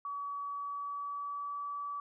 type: tone with pitch glide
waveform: sine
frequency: 1137 to 1149.5 Hz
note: C#6 to D6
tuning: +44 to -37 cents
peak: -36 dBFS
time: 0.05-2 s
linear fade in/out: 2 ms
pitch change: +19 cents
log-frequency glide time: 0.39-1.62 s
effects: none